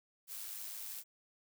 blue noise with amplitude modulation, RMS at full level -43 dBFS, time 0.27-1.04 s, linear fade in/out 50 ms, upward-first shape sine, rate 105 Hz, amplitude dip 40%, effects none

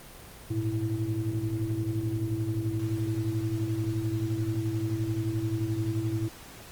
sine tone cluster, 106 / 117.5 / 328.5 Hz, G#2 / A#2 / E4, +36 / +14 / -6 cents, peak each -31 dBFS, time 0.5-6.29 s, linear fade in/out 10 ms, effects pink hiss -47 dBFS RMS until 6.71 s + Opus 24 kbps

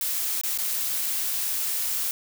blue noise with dropouts, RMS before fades -27 dBFS, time 0.01-2.11 s, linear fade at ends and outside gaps 2 ms, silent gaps 0.413-0.435 / 0.577-0.585 s, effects none

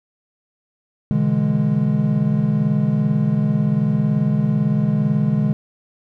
triangle chord, E dominant seventh, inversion second, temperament equal with one note detuned, 124.33 / 146.83 / 164.81 / 207.7 Hz, B2 / D3 / E3 / G#3, +12 / 0 / 0 / 0 cents, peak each -23 / -17 / -22 / -17 dBFS, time 1.11-5.53 s, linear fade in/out 0 ms, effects none

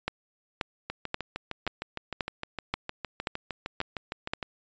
two click trains, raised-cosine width 0.3 ms, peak -17 / -12 dBFS, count 24 / 9, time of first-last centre 0.9-4.428 / 0.08-4.335 s, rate 6.52 / 1.88 Hz, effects resampled to 16000 Hz

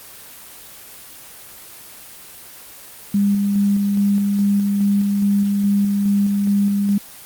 sine tone with tremolo, 201.4 Hz, G3, 47 cents sharp, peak -13 dBFS, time 3.14-6.98 s, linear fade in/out 5 ms, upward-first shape square, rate 2.4 Hz, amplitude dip 25%, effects white hiss -39 dBFS RMS until 7.25 s + Opus 24 kbps

